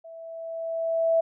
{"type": "tone with level ramp", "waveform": "sine", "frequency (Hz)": 658, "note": "E5", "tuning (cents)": -3, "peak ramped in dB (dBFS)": [-41, -17], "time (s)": [0.04, 1.21], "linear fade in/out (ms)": 10, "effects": []}